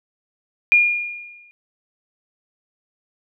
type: tone with exponential decay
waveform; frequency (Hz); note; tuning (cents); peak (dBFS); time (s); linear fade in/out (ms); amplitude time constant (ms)
sine; 2422; D#7; -47; -8; 0.72-1.51; 0; 170
effects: none